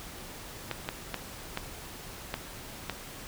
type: clicks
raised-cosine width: 0.3 ms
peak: -15 dBFS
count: 6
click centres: 0.713 / 0.889 / 1.143 / 1.574 / 2.341 / 2.897 s
effects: pink hiss -44 dBFS RMS until 3.27 s